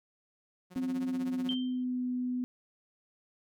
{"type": "tone with tremolo", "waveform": "sawtooth", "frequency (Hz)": 181.2, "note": "F#3", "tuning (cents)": -36, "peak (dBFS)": -35, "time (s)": [0.7, 1.56], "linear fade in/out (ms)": 50, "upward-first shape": "triangle", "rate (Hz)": 16, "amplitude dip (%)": 95}
{"type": "tone with pitch glide", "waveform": "sine", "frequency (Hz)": [258.8, 249.7], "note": ["C4", "B3"], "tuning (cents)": [-19, 19], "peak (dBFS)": -30, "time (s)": [0.76, 2.44], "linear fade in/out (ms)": 0, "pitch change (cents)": -62, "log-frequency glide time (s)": [1.05, 2.04]}
{"type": "tone with exponential decay", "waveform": "sine", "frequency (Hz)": 3134, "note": "G7", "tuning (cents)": -1, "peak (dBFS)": -30, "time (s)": [1.49, 1.84], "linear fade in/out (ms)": 1, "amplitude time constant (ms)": 74}
{"effects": []}